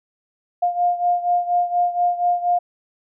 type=beating tone pair; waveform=sine; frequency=705 / 709.2 Hz; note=F5 / F5; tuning=+16 / +26 cents; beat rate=4.2 Hz; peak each=-18 / -22 dBFS; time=0.62-2.59 s; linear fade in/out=10 ms; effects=none